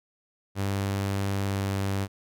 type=tone with pitch glide; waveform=sawtooth; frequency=98.7 to 98.02 Hz; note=G2 to G2; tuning=+12 to 0 cents; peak=-22 dBFS; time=0.55-2.08 s; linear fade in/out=50 ms; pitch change=-12 cents; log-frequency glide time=1.44-1.68 s; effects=none